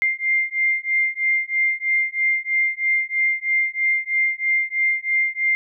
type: beating tone pair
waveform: sine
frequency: 2101 / 2104.1 Hz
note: C7 / C7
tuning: +7 / +9 cents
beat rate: 3.1 Hz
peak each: -21 dBFS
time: 0.02-5.55 s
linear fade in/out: 0 ms
effects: none